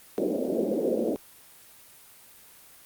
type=band-pass noise; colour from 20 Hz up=white; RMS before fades=-27 dBFS; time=0.18-1.16 s; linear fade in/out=0 ms; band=200 to 570 Hz; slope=48 dB/octave; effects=white hiss -52 dBFS RMS until 2.85 s + Opus 24 kbps